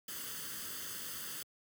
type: noise with comb filter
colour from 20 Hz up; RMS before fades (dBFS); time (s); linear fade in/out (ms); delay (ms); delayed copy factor
white; -43; 0.08-1.43; 5; 0.63; +0.7
effects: high-pass 100 Hz 12 dB/octave